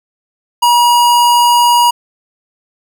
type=tone; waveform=square; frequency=959 Hz; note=A#5; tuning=49 cents sharp; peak=-7 dBFS; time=0.62-1.91 s; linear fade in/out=10 ms; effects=none